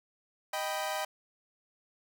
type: chord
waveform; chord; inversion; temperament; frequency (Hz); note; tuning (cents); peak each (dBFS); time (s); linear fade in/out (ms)
sawtooth; Eb augmented; none; equal; 622.3 / 784 / 987.8; Eb5 / G5 / B5; 0 / 0 / 0; -32 / -32 / -35; 0.53-1.05; 5
effects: none